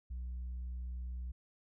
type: tone with tanh clipping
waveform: sine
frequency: 61.74 Hz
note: B1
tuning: in tune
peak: -39 dBFS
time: 0.1-1.32 s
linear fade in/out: 10 ms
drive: 1 dB
effects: none